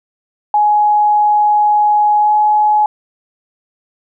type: tone with pitch glide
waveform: sine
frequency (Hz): 838 to 844.8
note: G#5 to G#5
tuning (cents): +15 to +29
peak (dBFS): -8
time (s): 0.54-2.86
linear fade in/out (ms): 2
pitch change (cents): +14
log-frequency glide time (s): 2.19-2.32
effects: none